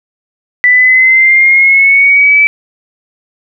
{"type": "linear sweep", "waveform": "sine", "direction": "up", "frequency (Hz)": [1975.5, 2313], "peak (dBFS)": -3, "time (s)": [0.64, 2.47], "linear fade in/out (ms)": 0, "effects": []}